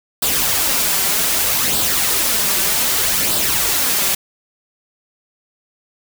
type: noise with flanger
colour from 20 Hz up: white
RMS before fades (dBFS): -17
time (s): 0.22-4.15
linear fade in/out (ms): 5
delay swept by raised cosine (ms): 0.23 to 5.23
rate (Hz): 0.64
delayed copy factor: +0.5
effects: none